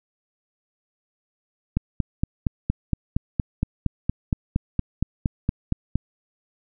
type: click train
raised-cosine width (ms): 5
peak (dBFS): -8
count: 19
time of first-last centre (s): 1.77-5.956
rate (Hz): 4.3
effects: none